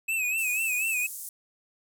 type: tone with vibrato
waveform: square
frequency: 2571 Hz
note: E7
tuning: 44 cents flat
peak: -26 dBFS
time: 0.08-1.07 s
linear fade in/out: 10 ms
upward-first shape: sine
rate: 4.1 Hz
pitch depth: 82 cents each way
type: band-pass noise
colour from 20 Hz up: pink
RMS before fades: -39 dBFS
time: 0.38-1.29 s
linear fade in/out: 2 ms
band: 8200 to 15000 Hz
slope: 24 dB/octave
effects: none